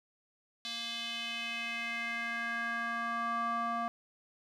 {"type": "tone with band-pass filter sweep", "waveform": "square", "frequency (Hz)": 233.1, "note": "A#3", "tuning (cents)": 0, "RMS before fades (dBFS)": -36, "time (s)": [0.65, 3.88], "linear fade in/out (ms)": 0, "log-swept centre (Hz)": [3800, 970], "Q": 3.4, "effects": []}